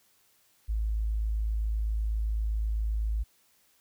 sine tone, 53.9 Hz, A1, 35 cents flat, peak -26 dBFS, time 0.68-3.24 s, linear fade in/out 20 ms, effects white hiss -66 dBFS RMS until 3.8 s

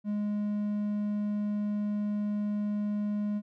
triangle tone, 207.7 Hz, G#3, in tune, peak -26 dBFS, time 0.04-3.42 s, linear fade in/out 50 ms, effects none

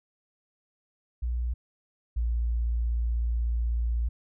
sine tone pair in turn, 60 / 58.12 Hz, B1 / A#1, -49 / -4 cents, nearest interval minor second, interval 55 cents, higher first, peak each -26 / -24 dBFS, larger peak second, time 1.22-1.54 / 2.16-4.09 s, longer second, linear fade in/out 10 ms, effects none

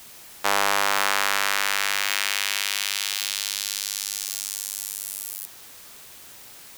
sawtooth tone with high-pass filter sweep, 99.9 Hz, G2, 33 cents sharp, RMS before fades -26 dBFS, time 0.44-5.46 s, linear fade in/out 10 ms, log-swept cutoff 860 to 11000 Hz, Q 1.1, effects white hiss -45 dBFS RMS until 6.77 s

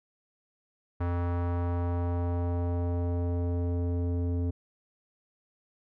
square tone with low-pass filter sweep, 87.2 Hz, F2, 2 cents flat, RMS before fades -29 dBFS, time 1-4.51 s, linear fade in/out 10 ms, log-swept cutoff 1300 to 370 Hz, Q 1.3, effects none

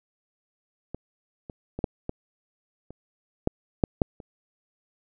clicks, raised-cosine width 2 ms, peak -20 / -25 / -19 / -10 / -16 / -28 / -8 / -6 / -6 / -28 dBFS, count 10, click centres 0.946 / 1.498 / 1.79 / 1.842 / 2.094 / 2.906 / 3.474 / 3.838 / 4.018 / 4.202 s, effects none

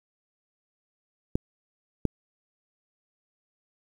clicks, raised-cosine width 3 ms, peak -11 / -10 dBFS, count 2, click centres 1.355 / 2.053 s, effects 8-bit

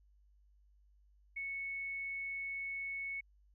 sine tone, 2209 Hz, C#7, 7 cents flat, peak -38 dBFS, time 1.36-3.21 s, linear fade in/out 10 ms, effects added 50 Hz sine -64 dBFS peak until 3.54 s

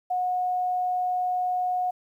sine tone, 728 Hz, F#5, 28 cents flat, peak -23 dBFS, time 0.1-1.91 s, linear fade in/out 10 ms, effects 10-bit

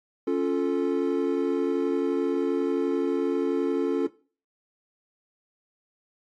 triangle chord, Db augmented, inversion none, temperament equal, 277.2 / 349.2 / 440 Hz, Db4 / F4 / A4, 0 / 0 / 0 cents, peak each -25 / -25 / -25 dBFS, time 0.27-4.07 s, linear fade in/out 5 ms, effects noise-tail reverb RT60 0.4 s tail -19 dB re dry + AAC 32 kbps

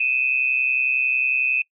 sine tone pair together, 2506 / 2637 Hz, D#7 / E7, +12 / 0 cents, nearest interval minor second, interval 88 cents, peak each -20 / -22 dBFS, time 0-1.62 s, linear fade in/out 5 ms, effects noise-tail reverb RT60 0.1 s tail -24 dB re dry

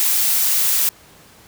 blue noise, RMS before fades -17 dBFS, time 0-0.89 s, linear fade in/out 0 ms, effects pink hiss -47 dBFS RMS until 1.47 s + high-pass 60 Hz 12 dB/octave

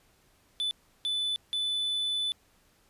triangle tone bursts at uneven times, 3495 Hz, A7, 12 cents flat, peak -26 dBFS, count 3, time 0.6-0.71 / 1.05-1.36 / 1.53-2.32 s, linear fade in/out 0 ms, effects pink hiss -65 dBFS RMS until 2.89 s + resampled to 32000 Hz

